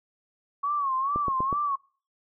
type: tone with vibrato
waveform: sine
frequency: 1108.7 Hz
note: C#6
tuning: in tune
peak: -24 dBFS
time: 0.63-1.76 s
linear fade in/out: 10 ms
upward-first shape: sine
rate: 2.3 Hz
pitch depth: 110 cents each way
type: click train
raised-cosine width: 2 ms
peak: -18 dBFS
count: 4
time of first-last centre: 1.16-1.528 s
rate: 8.16 Hz
effects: noise-tail reverb RT60 0.4 s tail -23 dB re dry